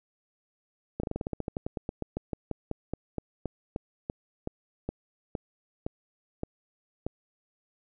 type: slowing click train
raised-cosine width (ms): 2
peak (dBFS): -18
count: 30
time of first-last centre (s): 1-7.066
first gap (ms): 34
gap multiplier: 1.11
effects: none